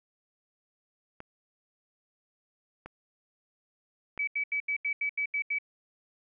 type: clicks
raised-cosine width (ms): 0.5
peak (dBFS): -27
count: 3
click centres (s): 1.204 / 2.86 / 4.177
type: tone bursts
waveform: sine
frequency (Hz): 2289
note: D7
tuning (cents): -45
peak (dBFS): -27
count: 9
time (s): 4.19-5.586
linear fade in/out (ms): 5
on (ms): 84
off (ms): 80
effects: none